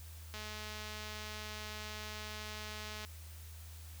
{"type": "click train", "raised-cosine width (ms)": 0.2, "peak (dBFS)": -28, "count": 578, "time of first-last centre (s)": [0.34, 3.049], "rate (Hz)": 213, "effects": ["added 80 Hz sine -48 dBFS peak until 4 s", "white hiss -57 dBFS RMS until 4 s"]}